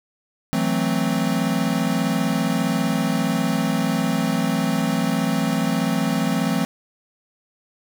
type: chord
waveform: square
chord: F# half-diminished seventh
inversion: third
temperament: equal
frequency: 164.81 / 185 / 220 / 261.6 Hz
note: E3 / F#3 / A3 / C4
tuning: 0 / 0 / 0 / 0 cents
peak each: -26 / -26 / -25 / -25 dBFS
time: 0.53-6.65 s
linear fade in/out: 0 ms
effects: none